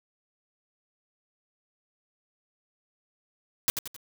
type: noise with echo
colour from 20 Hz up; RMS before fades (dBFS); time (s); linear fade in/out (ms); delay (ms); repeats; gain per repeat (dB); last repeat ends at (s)
white; -23; 3.68-3.7; 0; 88; 3; -7; 3.964
effects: none